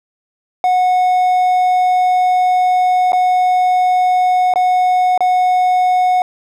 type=tone with dropouts; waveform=triangle; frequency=732 Hz; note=F#5; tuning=19 cents flat; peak=-8 dBFS; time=0.64-6.22 s; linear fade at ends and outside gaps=1 ms; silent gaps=3.121-3.131 / 4.538-4.558 / 5.177-5.206 s; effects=none